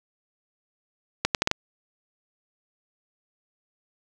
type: accelerating click train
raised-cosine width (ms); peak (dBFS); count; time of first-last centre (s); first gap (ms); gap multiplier
0.2; -3; 5; 1.25-1.514; 98; 0.74
effects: none